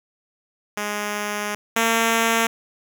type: tone pair in turn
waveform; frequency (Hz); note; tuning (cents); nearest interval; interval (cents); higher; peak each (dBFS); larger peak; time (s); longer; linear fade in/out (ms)
5% pulse; 207.7 / 227.8; G#3 / A#3; 0 / -40; major second; 160; second; -13 / -6; second; 0.77-1.55 / 1.76-2.47; first; 5
effects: none